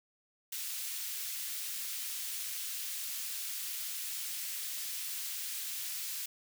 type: high-pass noise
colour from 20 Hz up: white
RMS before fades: -39 dBFS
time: 0.52-6.26 s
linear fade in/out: 5 ms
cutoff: 2300 Hz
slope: 12 dB/octave
effects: none